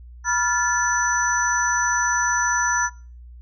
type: tone cluster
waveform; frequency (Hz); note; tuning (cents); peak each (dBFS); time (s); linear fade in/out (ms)
sine; 973 / 1395 / 1738 / 5970; B5 / F6 / A6 / F#8; -26 / -2 / -22 / +15; -24; 0.24-2.9; 50
effects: noise-tail reverb RT60 0.4 s tail -22 dB re dry + added 60 Hz sine -39 dBFS peak until 3.41 s